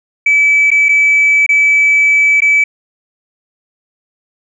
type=tone with dropouts; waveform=sine; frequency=2300 Hz; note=D7; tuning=37 cents flat; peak=-5 dBFS; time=0.26-2.64 s; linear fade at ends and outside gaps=5 ms; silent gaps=0.705-0.714 / 0.886-0.89 / 1.464-1.49 / 2.405-2.419 s; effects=tanh soft clip ceiling -3 dBFS